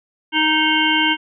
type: harmonic tone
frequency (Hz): 311.1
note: D#4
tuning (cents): 0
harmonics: 1 / 3 / 5 / 7 / 9 / 10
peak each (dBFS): -21 / -21 / -21 / -21 / -21 / -21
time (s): 0.32-1.17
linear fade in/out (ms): 50
effects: none